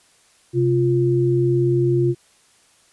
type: tone pair together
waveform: sine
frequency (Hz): 130.8 / 349.2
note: C3 / F4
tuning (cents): 0 / 0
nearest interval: octave + perfect fourth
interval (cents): 1700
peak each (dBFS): -18 / -17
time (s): 0.53-2.15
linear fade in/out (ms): 50
effects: white hiss -56 dBFS RMS until 2.92 s + resampled to 24000 Hz